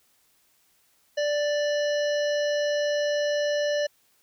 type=harmonic tone; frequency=587.3 Hz; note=D5; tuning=in tune; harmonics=1 / 3 / 5 / 7 / 9 / 10; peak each=-23 / -33 / -37 / -40 / -42 / -43 dBFS; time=1.17-3.87 s; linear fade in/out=10 ms; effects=white hiss -65 dBFS RMS until 4.22 s